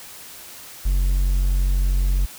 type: tone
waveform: triangle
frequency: 46 Hz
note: F#1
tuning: 9 cents flat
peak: -14 dBFS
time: 0.85-2.26 s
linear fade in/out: 10 ms
effects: white hiss -40 dBFS RMS until 2.38 s